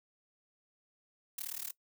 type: noise with amplitude modulation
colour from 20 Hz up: blue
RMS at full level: -37 dBFS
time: 1.38-1.71 s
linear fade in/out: 5 ms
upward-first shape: sine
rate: 37.6 Hz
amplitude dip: 100%
effects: noise-tail reverb RT60 0.1 s tail -20 dB re dry